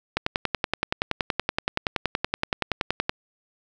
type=click train; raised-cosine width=0.3 ms; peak=-6 dBFS; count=32; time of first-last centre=0.17-3.095 s; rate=10.6 Hz; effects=none